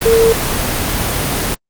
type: tone in noise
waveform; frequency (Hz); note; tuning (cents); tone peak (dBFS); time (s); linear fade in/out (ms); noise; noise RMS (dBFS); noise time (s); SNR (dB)
sine; 454.6; A#4; -43; -7; 0.05-0.33; 10; pink; -17; 0.01-1.55; +7
effects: Opus 24 kbps